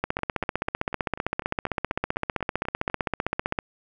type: two click trains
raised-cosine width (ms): 0.5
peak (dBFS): -22 / -9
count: 12 / 56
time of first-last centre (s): 0.19-2.899 / 0.04-3.588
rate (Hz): 4.06 / 15.5
effects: none